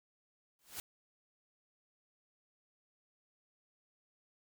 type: noise with exponential growth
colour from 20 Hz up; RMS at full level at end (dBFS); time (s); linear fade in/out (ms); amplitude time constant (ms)
white; -39; 0.59-0.8; 1; 44
effects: none